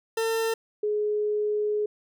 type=tone pair in turn; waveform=40% pulse / sine; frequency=451.2 / 420.3 Hz; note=A4 / G#4; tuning=+44 / +21 cents; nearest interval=minor second; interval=123 cents; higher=first; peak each=-23 dBFS; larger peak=neither; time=0.17-0.54 / 0.83-1.86 s; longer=second; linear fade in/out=5 ms; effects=none